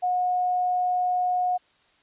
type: tone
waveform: sine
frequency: 725 Hz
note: F#5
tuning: 35 cents flat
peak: -21 dBFS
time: 0.02-1.58 s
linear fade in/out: 20 ms
effects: white hiss -62 dBFS RMS until 2.02 s + resampled to 8000 Hz